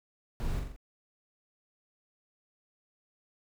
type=noise with echo; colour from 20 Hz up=brown; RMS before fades=-33 dBFS; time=0.4-0.59 s; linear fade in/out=0 ms; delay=43 ms; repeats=4; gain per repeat=-4 dB; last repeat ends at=0.762 s; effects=none